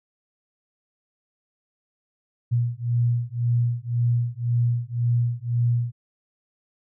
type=beating tone pair; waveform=sine; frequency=118.6 / 120.5 Hz; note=A#2 / B2; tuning=+30 / -42 cents; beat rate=1.9 Hz; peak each=-23 dBFS; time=2.51-5.92 s; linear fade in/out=20 ms; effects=none